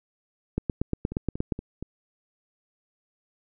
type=two click trains; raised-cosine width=3 ms; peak=-21 / -12 dBFS; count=4 / 9; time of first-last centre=1.12-1.826 / 0.58-1.522 s; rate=4.25 / 8.49 Hz; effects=none